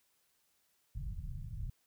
pink low-pass noise, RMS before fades -41 dBFS, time 0.95-1.7 s, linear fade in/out 5 ms, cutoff 160 Hz, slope 48 dB/octave, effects white hiss -75 dBFS RMS until 1.86 s

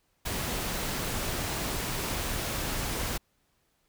pink noise, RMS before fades -32 dBFS, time 0.25-3.18 s, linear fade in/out 10 ms, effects pink hiss -72 dBFS RMS until 3.88 s

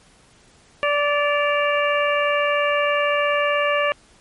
harmonic tone with a mistuned harmonic, 582 Hz, D5, 16 cents flat, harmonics 1 / 2 / 3 / 4 / 5, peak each -20 / -23 / -25 / -26 / -27 dBFS, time 0.83-3.92 s, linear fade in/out 0 ms, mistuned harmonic 5, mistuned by -74 cents, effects pink hiss -53 dBFS RMS until 4.2 s + MP3 48 kbps

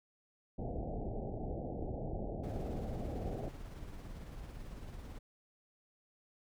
pink low-pass noise, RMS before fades -40 dBFS, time 0.58-3.49 s, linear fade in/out 10 ms, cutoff 790 Hz, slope 96 dB/octave
brown noise with tremolo, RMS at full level -45 dBFS, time 2.43-5.19 s, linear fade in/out 10 ms, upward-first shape sine, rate 18 Hz, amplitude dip 35%
effects none

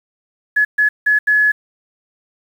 sine tone bursts at uneven times, 1700 Hz, G#6, 40 cents sharp, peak -10 dBFS, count 4, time 0.56-0.65 / 0.78-0.89 / 1.06-1.19 / 1.27-1.52 s, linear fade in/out 10 ms, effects 7-bit

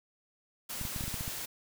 white noise, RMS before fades -39 dBFS, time 0.69-1.46 s, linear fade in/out 10 ms
clicks, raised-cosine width 5 ms, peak -26 dBFS, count 9, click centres 0.813 / 0.852 / 0.962 / 1.009 / 1.039 / 1.08 / 1.142 / 1.209 / 1.279 s
effects none

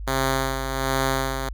5% pulse tone with tremolo, 133.5 Hz, C3, 35 cents sharp, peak -9 dBFS, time 0.07-1.49 s, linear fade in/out 5 ms, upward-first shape sine, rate 1.3 Hz, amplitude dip 55%, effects added 50 Hz sine -30 dBFS peak until 1.53 s

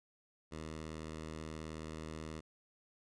10% pulse tone, 78.7 Hz, D#2, 20 cents sharp, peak -35 dBFS, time 0.51-2.41 s, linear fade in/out 20 ms, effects resampled to 22050 Hz

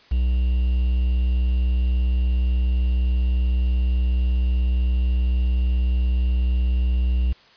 triangle tone with quantisation, 61.74 Hz, B1, in tune, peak -15 dBFS, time 0.11-7.33 s, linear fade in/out 10 ms, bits 7, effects white hiss -52 dBFS RMS until 7.56 s + resampled to 11025 Hz

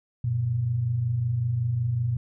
sine tone pair together, 95.5 / 120.87 Hz, G2 / B2, -45 / -37 cents, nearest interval major third, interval 408 cents, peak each -32 / -23 dBFS, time 0.24-2.17 s, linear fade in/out 5 ms, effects none

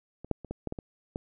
clicks, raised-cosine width 2 ms, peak -28 / -13 / -28 / -21 / -19 / -21 / -24 / -20 dBFS, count 8, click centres 0.246 / 0.313 / 0.447 / 0.51 / 0.673 / 0.724 / 0.788 / 1.159 s, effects none

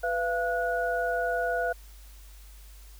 sine tone cluster, 495.8 / 684 / 1461 Hz, B4 / F5 / F#6, +7 / -36 / -22 cents, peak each -31 / -28 / -31 dBFS, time 0.03-1.73 s, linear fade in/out 10 ms, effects added 50 Hz sine -46 dBFS peak until 2.99 s + white hiss -56 dBFS RMS until 2.99 s

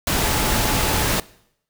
sine tone in noise, 859 Hz, A5, 42 cents flat, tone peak -30 dBFS, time 0.24-1.04 s, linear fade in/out 2 ms, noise pink, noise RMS -20 dBFS, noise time 0.07-1.2 s, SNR -13 dB, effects noise-tail reverb RT60 0.7 s tail -21 dB re dry

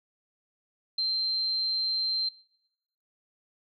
sine tone, 4136 Hz, C8, 21 cents flat, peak -25 dBFS, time 0.98-2.29 s, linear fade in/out 5 ms, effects noise-tail reverb RT60 1.0 s tail -26 dB re dry

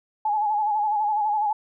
sine tone with vibrato, 844 Hz, G#5, 28 cents sharp, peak -20 dBFS, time 0.25-1.53 s, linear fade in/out 5 ms, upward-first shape sine, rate 12 Hz, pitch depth 57 cents each way, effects none

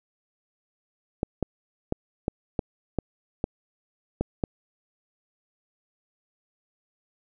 clicks, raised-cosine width 2 ms, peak -11 dBFS, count 9, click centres 1.231 / 1.427 / 1.924 / 2.281 / 2.592 / 2.987 / 3.441 / 4.21 / 4.438 s, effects none

